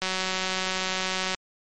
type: click train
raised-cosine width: 0.2 ms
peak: -10 dBFS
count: 249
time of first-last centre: 0.02-1.346 s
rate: 187 Hz
effects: MP3 48 kbps